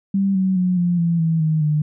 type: tone with pitch steps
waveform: sine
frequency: 195.8 / 188.69 / 181.85 / 175.25 / 168.89 / 162.76 / 156.85 / 151.16 Hz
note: G3 / F#3 / F#3 / F3 / E3 / E3 / D#3 / D#3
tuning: -2 / +34 / -30 / +6 / +42 / -22 / +14 / -50 cents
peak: -15 dBFS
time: 0.14-1.82 s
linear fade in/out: 5 ms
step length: 210 ms
effects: none